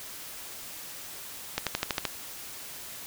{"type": "accelerating click train", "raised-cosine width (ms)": 0.2, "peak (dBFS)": -9, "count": 7, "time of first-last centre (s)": [1.58, 2.053], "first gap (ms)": 87, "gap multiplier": 0.96, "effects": ["white hiss -42 dBFS RMS until 3.06 s"]}